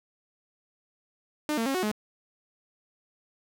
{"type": "tone with pitch steps", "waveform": "sawtooth", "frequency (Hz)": [301.4, 227.4, 271.1, 368.5, 212.2], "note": ["D4", "A#3", "C#4", "F#4", "G#3"], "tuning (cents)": [45, -43, -38, -7, 38], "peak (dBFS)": -22, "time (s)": [1.49, 1.915], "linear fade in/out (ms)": 0, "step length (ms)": 85, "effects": []}